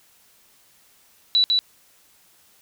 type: tone with echo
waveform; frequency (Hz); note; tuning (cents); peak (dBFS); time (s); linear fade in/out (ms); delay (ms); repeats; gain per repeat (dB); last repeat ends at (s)
sine; 3945; B7; -3; -14; 1.35-1.44; 0; 150; 1; -2; 1.59
effects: white hiss -57 dBFS RMS until 2.61 s